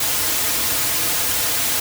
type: noise with comb filter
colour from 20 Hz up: white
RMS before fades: -20 dBFS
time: 0-1.8 s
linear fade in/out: 5 ms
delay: 5.2 ms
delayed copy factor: -0.7
effects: none